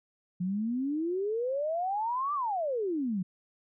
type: exponential two-way sweep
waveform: sine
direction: up then down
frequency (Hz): 174.61 to 1200 to 174.61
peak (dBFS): -28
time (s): 0.4-3.23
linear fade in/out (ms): 10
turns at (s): 2.34
effects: none